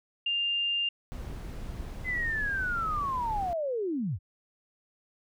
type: tone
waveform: sine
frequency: 2800 Hz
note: F7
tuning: 4 cents sharp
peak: -26 dBFS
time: 0.26-0.89 s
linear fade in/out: 5 ms
type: noise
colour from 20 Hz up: brown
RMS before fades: -38 dBFS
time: 1.12-3.53 s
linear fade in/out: 0 ms
type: linear sweep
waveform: sine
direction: down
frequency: 2054 to 69.3 Hz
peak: -28 dBFS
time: 2.04-4.19 s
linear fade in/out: 50 ms
effects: none